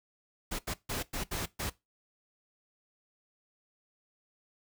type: noise bursts at uneven times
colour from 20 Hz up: pink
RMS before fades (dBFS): -35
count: 6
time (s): 0.51-0.59 / 0.67-0.74 / 0.89-1.03 / 1.13-1.24 / 1.31-1.46 / 1.59-1.7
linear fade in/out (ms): 10
effects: noise-tail reverb RT60 0.2 s tail -19 dB re dry